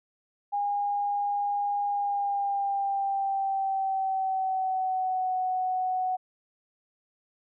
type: tone with pitch glide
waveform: sine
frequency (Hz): 814 to 742.1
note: G#5 to F#5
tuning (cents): -35 to +5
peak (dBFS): -25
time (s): 0.52-6.17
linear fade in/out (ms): 20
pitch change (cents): -160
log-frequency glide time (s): 1.86-5.34
effects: none